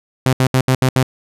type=tone bursts at uneven times; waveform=sawtooth; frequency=129.9 Hz; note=C3; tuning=12 cents flat; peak=-7 dBFS; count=6; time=0.26-0.33 / 0.4-0.47 / 0.54-0.61 / 0.68-0.75 / 0.82-0.89 / 0.96-1.03 s; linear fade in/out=2 ms; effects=resampled to 32000 Hz